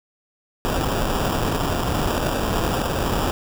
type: noise with sample-and-hold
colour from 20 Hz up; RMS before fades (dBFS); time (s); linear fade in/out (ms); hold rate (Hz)
pink; -22; 0.65-3.31; 0; 2100
effects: none